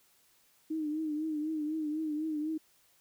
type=tone with vibrato; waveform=sine; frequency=308.1 Hz; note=D#4; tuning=17 cents flat; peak=-31 dBFS; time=0.7-2.58 s; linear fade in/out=10 ms; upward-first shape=triangle; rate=4 Hz; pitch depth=74 cents each way; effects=white hiss -67 dBFS RMS until 3 s